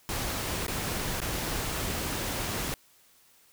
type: noise with dropouts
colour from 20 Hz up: pink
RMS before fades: -32 dBFS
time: 0.09-2.74 s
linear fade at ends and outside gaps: 0 ms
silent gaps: 0.666-0.681 / 1.203-1.217 s
effects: white hiss -61 dBFS RMS until 3.52 s